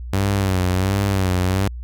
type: tone with vibrato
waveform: sawtooth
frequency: 95.3 Hz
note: G2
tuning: 48 cents flat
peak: -13 dBFS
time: 0.13-1.68 s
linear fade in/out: 5 ms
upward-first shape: sine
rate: 1.4 Hz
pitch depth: 85 cents each way
effects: added 60 Hz sine -28 dBFS peak until 1.83 s